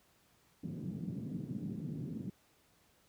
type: band-pass noise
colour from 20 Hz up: white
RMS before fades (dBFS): -41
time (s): 0.63-2.3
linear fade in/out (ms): 5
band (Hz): 130 to 240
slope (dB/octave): 24
effects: pink hiss -69 dBFS RMS until 3.08 s + high-pass 60 Hz 12 dB/octave